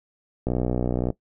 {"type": "click train", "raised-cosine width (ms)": 2, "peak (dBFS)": -11, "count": 40, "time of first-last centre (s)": [0.47, 1.103], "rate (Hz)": 61.6, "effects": ["noise-tail reverb RT60 0.1 s tail -19 dB re dry"]}